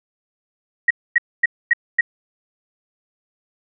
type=tone bursts; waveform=sine; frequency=1895 Hz; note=A#6; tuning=28 cents sharp; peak=-10 dBFS; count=5; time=0.88-2.01 s; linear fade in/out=5 ms; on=26 ms; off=250 ms; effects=none